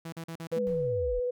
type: tone bursts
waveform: sawtooth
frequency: 164.81 Hz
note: E3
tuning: in tune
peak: -33 dBFS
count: 5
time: 0.05-0.588 s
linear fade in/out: 5 ms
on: 74 ms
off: 42 ms
type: tone with vibrato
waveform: sine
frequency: 493.9 Hz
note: B4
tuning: in tune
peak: -27 dBFS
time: 0.52-1.31 s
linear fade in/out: 10 ms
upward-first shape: square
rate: 16 Hz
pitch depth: 11 cents each way
type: linear sweep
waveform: sine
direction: down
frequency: 225.6 to 30.81 Hz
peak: -33 dBFS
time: 0.56-1.2 s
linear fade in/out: 10 ms
type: noise with exponential decay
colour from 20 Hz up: brown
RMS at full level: -42 dBFS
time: 0.67-1.18 s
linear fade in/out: 0 ms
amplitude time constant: 110 ms
effects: none